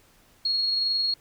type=tone with amplitude modulation; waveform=sine; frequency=4304 Hz; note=C8; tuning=48 cents sharp; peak=-21 dBFS; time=0.45-1.14 s; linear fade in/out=5 ms; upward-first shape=sine; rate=22.1 Hz; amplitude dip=25%; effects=pink hiss -59 dBFS RMS until 1.2 s